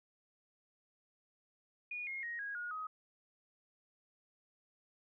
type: tone with pitch steps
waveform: sine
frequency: 2450 / 2145 / 1878.3 / 1644.7 / 1440 / 1260.9 Hz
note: D#7 / C7 / A#6 / G#6 / F#6 / D#6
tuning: -27 / +42 / +13 / -17 / -47 / +23 cents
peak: -39 dBFS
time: 1.91-2.87 s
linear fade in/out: 5 ms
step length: 160 ms
effects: none